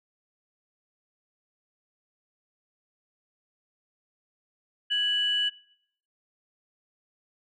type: tone pair together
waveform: sine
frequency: 1661.2 / 2960 Hz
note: G#6 / F#7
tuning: 0 / 0 cents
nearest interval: minor seventh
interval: 1000 cents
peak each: -31 / -23 dBFS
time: 4.9-5.5 s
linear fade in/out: 20 ms
effects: noise-tail reverb RT60 0.7 s tail -22 dB re dry + tanh soft clip ceiling -16 dBFS